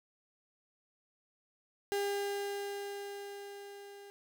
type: tone with level ramp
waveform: 35% pulse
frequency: 402.4 Hz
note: G4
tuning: 45 cents sharp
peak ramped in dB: -29 to -48 dBFS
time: 1.92-4.1 s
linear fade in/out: 0 ms
effects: none